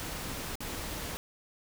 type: noise with dropouts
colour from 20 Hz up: pink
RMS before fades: -38 dBFS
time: 0-1.17 s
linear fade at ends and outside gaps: 0 ms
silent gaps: 0.555-0.605 s
effects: none